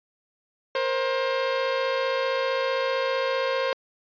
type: tone pair together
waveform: sawtooth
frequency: 474.6 / 530 Hz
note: A#4 / C5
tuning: +31 / +22 cents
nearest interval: major second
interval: 191 cents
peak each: -26 / -20 dBFS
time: 0.75-3.73 s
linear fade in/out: 2 ms
effects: resampled to 11025 Hz